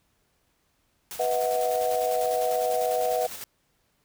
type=noise with tremolo; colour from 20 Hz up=white; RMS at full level=-37 dBFS; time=1.11-3.44 s; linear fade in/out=0 ms; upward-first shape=square; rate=10 Hz; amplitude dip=40%
type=chord; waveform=sine; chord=B suspended fourth; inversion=none; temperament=equal with one note detuned; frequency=493.9 / 643.5 / 740 Hz; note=B4 / E5 / F#5; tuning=0 / -42 / 0 cents; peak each=-27 dBFS; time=1.19-3.27 s; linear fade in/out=10 ms
effects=pink hiss -70 dBFS RMS until 4.04 s